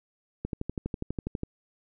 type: click train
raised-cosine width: 3 ms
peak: -18 dBFS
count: 13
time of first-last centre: 0.45-1.434 s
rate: 12.2 Hz
effects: none